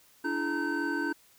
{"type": "tone cluster", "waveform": "triangle", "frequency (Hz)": [291.8, 335.1, 423.2, 928, 1535], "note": ["D4", "E4", "G#4", "A#5", "G6"], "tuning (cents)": [-11, 29, 33, -8, -37], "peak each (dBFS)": [-31, -32, -39, -37, -31], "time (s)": [0.24, 1.13], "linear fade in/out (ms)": 10, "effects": ["white hiss -61 dBFS RMS until 1.38 s"]}